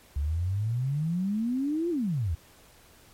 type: exponential two-way sweep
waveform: sine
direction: up then down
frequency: 68.4 to 355.3 to 73.3 Hz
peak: -25 dBFS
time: 0.16-2.35 s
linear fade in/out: 5 ms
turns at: 1.9 s
effects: pink hiss -56 dBFS RMS until 3.13 s + MP3 64 kbps